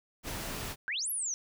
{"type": "noise", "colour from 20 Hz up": "pink", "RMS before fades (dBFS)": -38, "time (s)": [0.23, 0.76], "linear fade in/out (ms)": 50}
{"type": "exponential two-way sweep", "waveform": "sine", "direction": "up then down", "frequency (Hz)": [1480, 11780, 5710], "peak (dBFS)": -31, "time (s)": [0.88, 1.34], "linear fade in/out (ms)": 0, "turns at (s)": 1.1}
{"effects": []}